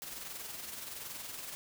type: noise with amplitude modulation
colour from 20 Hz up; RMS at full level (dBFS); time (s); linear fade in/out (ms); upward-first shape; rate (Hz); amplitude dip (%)
white; -42; 0.02-1.55; 0; sine; 21.3; 45
effects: none